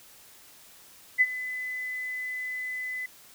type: tone with ADSR envelope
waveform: sine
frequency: 2010 Hz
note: B6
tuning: 30 cents sharp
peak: -15 dBFS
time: 1.18-3.06 s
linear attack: 31 ms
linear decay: 43 ms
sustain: -16 dB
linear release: 4 ms
effects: white hiss -53 dBFS RMS until 3.34 s